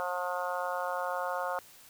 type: harmonic tone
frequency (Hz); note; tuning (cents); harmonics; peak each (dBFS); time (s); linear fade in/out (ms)
179.2; F3; +45; 3 / 4 / 5 / 6 / 7 / 8; -36 / -37 / -38 / -39 / -39 / -40; 0-1.59; 0
effects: white hiss -55 dBFS RMS until 1.89 s